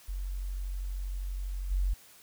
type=tone with level steps; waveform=sine; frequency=46.25 Hz; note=F#1; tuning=in tune; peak=-32 / -25 dBFS; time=0.08-1.94 s; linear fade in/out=10 ms; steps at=1.7 s; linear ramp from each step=20 ms; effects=white hiss -56 dBFS RMS until 2.22 s